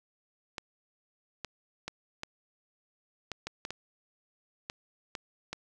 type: clicks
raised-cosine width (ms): 0.2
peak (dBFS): -19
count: 11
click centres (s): 0.582 / 1.447 / 1.88 / 2.234 / 3.317 / 3.47 / 3.651 / 3.706 / 4.699 / 5.152 / 5.53
effects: none